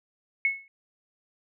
sine tone with exponential decay, 2194 Hz, C#7, 18 cents flat, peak -18 dBFS, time 0.45-0.68 s, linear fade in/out 1 ms, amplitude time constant 50 ms, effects none

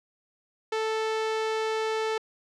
sawtooth tone, 440 Hz, A4, in tune, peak -22 dBFS, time 0.72-2.18 s, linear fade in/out 5 ms, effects low-pass 5000 Hz 12 dB/octave

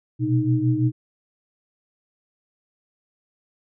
sine tone cluster, 120.9 / 126.9 / 310 Hz, B2 / B2 / D#4, -36 / +47 / -6 cents, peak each -22 dBFS, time 0.19-0.92 s, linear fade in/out 50 ms, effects none

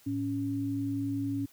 sine tone pair together, 110 / 278.9 Hz, A2 / C#4, 0 / +11 cents, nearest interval octave + major third, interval 1611 cents, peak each -35 / -30 dBFS, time 0.06-1.46 s, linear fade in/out 10 ms, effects white hiss -60 dBFS RMS until 1.52 s + high-pass 60 Hz 12 dB/octave

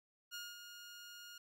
15% pulse tone with ADSR envelope, 1425 Hz, F6, 34 cents sharp, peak -37 dBFS, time 0.31-1.38 s, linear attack 35 ms, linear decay 210 ms, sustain -8 dB, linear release 3 ms, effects none

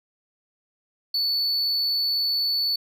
triangle tone, 4462 Hz, C#8, 11 cents sharp, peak -20 dBFS, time 1.14-2.76 s, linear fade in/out 5 ms, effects none

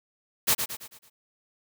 white noise with echo, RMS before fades -21 dBFS, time 0.47-0.55 s, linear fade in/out 20 ms, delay 110 ms, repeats 5, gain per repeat -7 dB, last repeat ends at 1.1 s, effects none

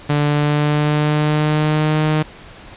sawtooth tone with pitch glide, 146.83 to 154.13 Hz, D3 to D#3, 0 to -16 cents, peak -10 dBFS, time 0.09-2.23 s, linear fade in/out 10 ms, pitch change +84 cents, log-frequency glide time 0.25-1.97 s, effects pink hiss -39 dBFS RMS until 2.76 s + resampled to 8000 Hz

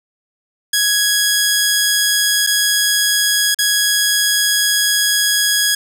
10% pulse tone with dropouts, 1664 Hz, G#6, 3 cents sharp, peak -4 dBFS, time 0.73-5.75 s, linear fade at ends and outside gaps 5 ms, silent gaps 2.466-2.471 / 3.546-3.587 s, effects none

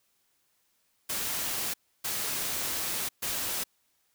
white noise bursts at uneven times, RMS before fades -32 dBFS, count 3, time 1.09-1.74 / 2.04-3.09 / 3.22-3.64 s, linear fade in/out 10 ms, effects white hiss -72 dBFS RMS until 4.14 s

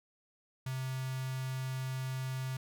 square tone with notch filter, 130.7 Hz, C3, 1 cent flat, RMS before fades -37 dBFS, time 0.66-2.57 s, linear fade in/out 5 ms, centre 450 Hz, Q 0.6, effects none

